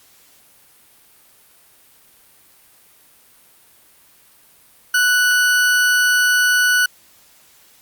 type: tone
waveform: 40% pulse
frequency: 1480 Hz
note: F#6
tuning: in tune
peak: -12 dBFS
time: 4.94-6.86 s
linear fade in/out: 5 ms
effects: white hiss -51 dBFS RMS until 7.81 s + Opus 48 kbps